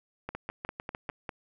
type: two click trains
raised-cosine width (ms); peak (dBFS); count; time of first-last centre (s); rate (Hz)
0.5; -20 / -21; 6 / 6; 0.29-1.292 / 0.35-1.099; 4.99 / 6.68
effects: none